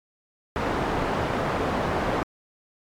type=low-pass noise; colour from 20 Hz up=white; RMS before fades=-26 dBFS; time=0.56-2.23 s; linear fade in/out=0 ms; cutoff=900 Hz; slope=12 dB/octave; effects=AAC 64 kbps